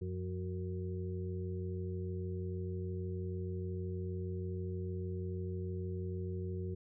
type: harmonic tone with a mistuned harmonic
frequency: 92.5 Hz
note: F#2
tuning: in tune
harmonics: 1 / 2 / 4 / 5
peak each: -38 / -44 / -43 / -51 dBFS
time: 0.01-6.75 s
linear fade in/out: 10 ms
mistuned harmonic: 2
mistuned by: -58 cents
effects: none